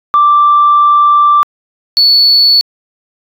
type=tone pair in turn; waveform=sine; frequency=1174.7 / 4435 Hz; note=D6 / C#8; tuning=0 / 0 cents; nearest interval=octave + major seventh; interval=2300 cents; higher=second; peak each=-3 dBFS; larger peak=neither; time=0.14-1.43 / 1.97-2.61 s; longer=first; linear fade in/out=0 ms; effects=tanh soft clip ceiling 0 dBFS